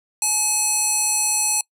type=tone with band-pass filter; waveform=square; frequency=852 Hz; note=G#5; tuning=44 cents sharp; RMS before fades=-20 dBFS; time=0.22-1.61 s; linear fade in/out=2 ms; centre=8700 Hz; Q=3; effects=noise-tail reverb RT60 0.1 s tail -25 dB re dry